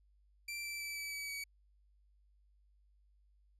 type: tone with pitch steps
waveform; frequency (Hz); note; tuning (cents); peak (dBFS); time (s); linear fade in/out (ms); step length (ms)
sawtooth; 2349 / 2333 / 2317 / 2301 / 2285 / 2269; D7 / D7 / D7 / D7 / D7 / C#7; 0 / -12 / -24 / -36 / -48 / +40; -37; 0.48-1.44; 5; 160
effects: added 50 Hz sine -66 dBFS peak until 3.59 s + resampled to 32000 Hz